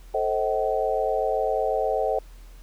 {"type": "chord", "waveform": "sine", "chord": "A diminished seventh", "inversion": "none", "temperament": "just", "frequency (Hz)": [440, 528, 633.6, 760.3], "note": ["A4", "C5", "Eb5", "Gb5"], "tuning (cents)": [0, 16, 31, 47], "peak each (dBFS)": -27, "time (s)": [0.14, 2.19], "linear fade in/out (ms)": 5, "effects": ["added 41 Hz sine -42 dBFS peak until 2.62 s", "pink hiss -56 dBFS RMS until 2.62 s"]}